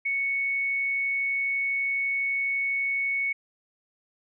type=tone; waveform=sine; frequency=2217 Hz; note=C#7; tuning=in tune; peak=-24 dBFS; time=0.05-3.33 s; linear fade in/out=10 ms; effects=none